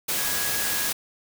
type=tone in noise; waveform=sine; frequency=1661.2 Hz; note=G#6; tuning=in tune; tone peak=-34 dBFS; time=0.17-0.89 s; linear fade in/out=10 ms; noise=white; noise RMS=-26 dBFS; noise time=0.08-0.93 s; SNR=-11 dB; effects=none